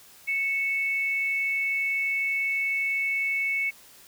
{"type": "tone pair together", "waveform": "sine", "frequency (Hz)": [2212, 2634], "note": ["C#7", "E7"], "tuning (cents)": [-4, -2], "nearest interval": "minor third", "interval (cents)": 302, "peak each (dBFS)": [-24, -35], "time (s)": [0.27, 3.71], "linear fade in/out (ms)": 20, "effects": ["white hiss -52 dBFS RMS until 4.07 s"]}